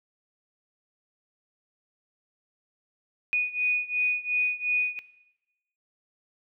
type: beating tone pair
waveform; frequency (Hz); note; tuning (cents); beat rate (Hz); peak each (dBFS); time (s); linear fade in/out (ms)
sine; 2473 / 2475.8; D#7 / D#7; -11 / -9; 2.8; -25 / -30; 3.33-4.99; 0
effects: noise-tail reverb RT60 0.9 s tail -17 dB re dry